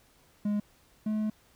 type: tone pair in turn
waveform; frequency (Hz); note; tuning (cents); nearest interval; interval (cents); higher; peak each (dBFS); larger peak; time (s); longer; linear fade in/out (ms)
triangle; 207.2 / 214.6; G#3 / A3; -4 / -43; minor second; 61; second; -24 / -25; first; 0.45-0.6 / 1.06-1.3; second; 5
effects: pink hiss -63 dBFS RMS until 1.55 s